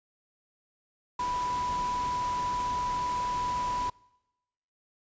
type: tone in noise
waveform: sine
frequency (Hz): 987.8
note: B5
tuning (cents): 0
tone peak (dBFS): -28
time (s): 1.19-3.9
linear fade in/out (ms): 5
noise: pink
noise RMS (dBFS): -40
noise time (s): 1.19-3.9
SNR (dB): +9
effects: noise-tail reverb RT60 1.0 s tail -25 dB re dry + resampled to 16000 Hz